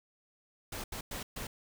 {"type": "noise bursts at uneven times", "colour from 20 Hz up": "pink", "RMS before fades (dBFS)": -40, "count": 4, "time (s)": [[0.72, 0.84], [0.92, 1.01], [1.11, 1.23], [1.36, 1.47]], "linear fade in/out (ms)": 5, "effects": []}